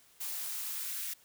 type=noise with high-pass filter sweep; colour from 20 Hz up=blue; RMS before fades=-38 dBFS; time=0.2-1.14 s; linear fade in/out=10 ms; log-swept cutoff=590 to 1800 Hz; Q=1.4; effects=white hiss -63 dBFS RMS until 1.24 s